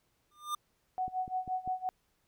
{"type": "tone with exponential growth", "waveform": "square", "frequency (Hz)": 1200, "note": "D6", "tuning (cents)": 37, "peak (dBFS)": -30, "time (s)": [0.31, 0.55], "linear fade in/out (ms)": 5, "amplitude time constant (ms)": 51}
{"type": "tone with tremolo", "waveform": "sine", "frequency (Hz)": 743, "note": "F#5", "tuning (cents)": 7, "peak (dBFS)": -29, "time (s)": [0.98, 1.89], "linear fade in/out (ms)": 0, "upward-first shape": "sine", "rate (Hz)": 5.8, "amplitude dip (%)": 90}
{"type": "click train", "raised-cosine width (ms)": 3, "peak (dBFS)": -33, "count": 4, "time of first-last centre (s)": [1.08, 1.676], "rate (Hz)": 5.03}
{"effects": ["pink hiss -75 dBFS RMS until 2.27 s"]}